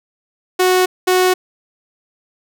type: tone pair in turn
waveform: sawtooth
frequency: 368 / 368 Hz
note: F#4 / F#4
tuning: -9 / -9 cents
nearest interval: unison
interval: 0 cents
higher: neither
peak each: -7 dBFS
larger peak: neither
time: 0.59-0.86 / 1.07-1.34 s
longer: neither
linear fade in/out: 10 ms
effects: none